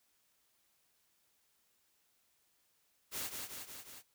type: noise with echo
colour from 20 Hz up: white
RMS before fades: -40 dBFS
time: 3.11-3.31 s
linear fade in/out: 50 ms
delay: 180 ms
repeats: 4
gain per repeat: -3 dB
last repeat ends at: 4.03 s
effects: white hiss -75 dBFS RMS until 4.14 s